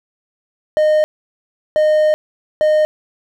triangle tone bursts at uneven times, 614 Hz, D#5, 23 cents flat, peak -8 dBFS, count 3, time 0.77-1.04 / 1.76-2.14 / 2.61-2.85 s, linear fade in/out 0 ms, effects none

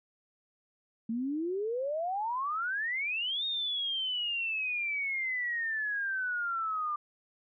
sine exponential two-way sweep, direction up then down, 220 to 3729 to 1190 Hz, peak -30 dBFS, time 1.09-6.96 s, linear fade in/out 5 ms, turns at 3.45 s, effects none

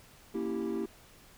triangle chord, A# diminished seventh, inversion none, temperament equal, 233.1 / 277.2 / 329.6 / 392 Hz, A#3 / C#4 / E4 / G4, 0 / 0 / 0 / 0 cents, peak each -34 / -38 / -33 / -33 dBFS, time 0.34-0.86 s, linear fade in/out 10 ms, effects tanh soft clip ceiling -24 dBFS + pink hiss -57 dBFS RMS until 1.37 s

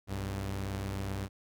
sawtooth tone pair together, 62.63 / 98 Hz, B1 / G2, +25 / 0 cents, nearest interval minor sixth, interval 775 cents, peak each -36 / -31 dBFS, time 0.07-1.29 s, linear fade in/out 50 ms, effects none

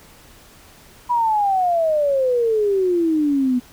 sine exponential sweep, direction down, 985 to 243.5 Hz, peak -15 dBFS, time 1.09-3.6 s, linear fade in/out 20 ms, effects pink hiss -47 dBFS RMS until 3.72 s

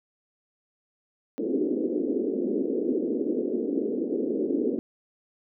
pink band-pass noise, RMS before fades -27 dBFS, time 1.38-4.79 s, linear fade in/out 0 ms, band 240 to 460 Hz, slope 48 dB/octave, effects none

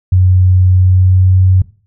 sine tone with pitch glide, 92 to 93.23 Hz, F#2 to F#2, -9 to +14 cents, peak -5 dBFS, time 0.12-1.62 s, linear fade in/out 5 ms, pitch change +23 cents, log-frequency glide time 0.72-1.42 s, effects noise-tail reverb RT60 0.4 s tail -18 dB re dry

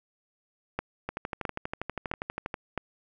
two click trains, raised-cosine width 0.5 ms, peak -14 / -17 dBFS, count 4 / 19, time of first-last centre 0.79-2.777 / 1.09-2.542 s, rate 1.51 / 12.4 Hz, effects none

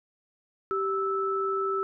sine tone pair together, 389.3 / 1313 Hz, G4 / E6, -12 / -7 cents, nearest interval octave + major sixth, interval 2105 cents, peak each -28 dBFS, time 0.71-1.83 s, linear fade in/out 0 ms, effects none

